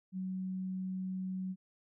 sine tone, 187 Hz, F#3, 19 cents sharp, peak -35 dBFS, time 0.12-1.56 s, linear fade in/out 50 ms, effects none

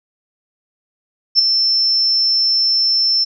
sine tone with ADSR envelope, 5340 Hz, E8, 22 cents sharp, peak -5 dBFS, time 1.35-3.25 s, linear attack 39 ms, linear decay 11 ms, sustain -7 dB, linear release 19 ms, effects none

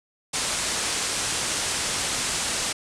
white low-pass noise, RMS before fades -27 dBFS, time 0.33-2.73 s, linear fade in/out 10 ms, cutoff 9500 Hz, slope 48 dB/octave, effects none

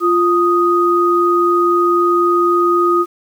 sine tone pair together, 348.4 / 1244.5 Hz, F4 / D#6, -4 / 0 cents, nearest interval octave + minor seventh, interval 2204 cents, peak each -13 dBFS, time 0-3.06 s, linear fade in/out 50 ms, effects 7-bit

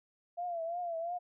sine tone with vibrato, 683 Hz, F5, 39 cents flat, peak -34 dBFS, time 0.37-1.19 s, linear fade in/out 20 ms, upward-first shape triangle, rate 2.9 Hz, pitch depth 91 cents each way, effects none

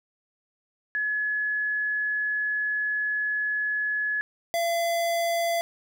sine / square tone pair in turn, 1700 / 678.7 Hz, G#6 / F5, +40 / -50 cents, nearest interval octave + major third, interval 1590 cents, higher first, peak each -24 / -24 dBFS, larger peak neither, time 0.95-4.21 / 4.54-5.61 s, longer first, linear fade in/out 0 ms, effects none

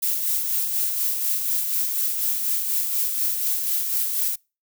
violet noise with tremolo, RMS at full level -22 dBFS, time 0.02-4.36 s, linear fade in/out 10 ms, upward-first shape sine, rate 4.1 Hz, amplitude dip 40%, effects noise-tail reverb RT60 0.3 s tail -26 dB re dry

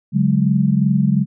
sine chord, C# suspended fourth, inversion none, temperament equal with one note detuned, 142.16 / 185 / 207.7 Hz, C#3 / F#3 / G#3, +44 / 0 / 0 cents, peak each -17 dBFS, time 0.12-1.26 s, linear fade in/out 50 ms, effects none

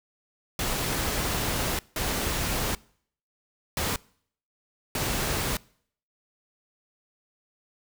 pink noise bursts at uneven times, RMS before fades -28 dBFS, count 4, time 0.59-1.79 / 1.96-2.75 / 3.77-3.96 / 4.95-5.57 s, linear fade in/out 2 ms, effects noise-tail reverb RT60 0.6 s tail -24 dB re dry

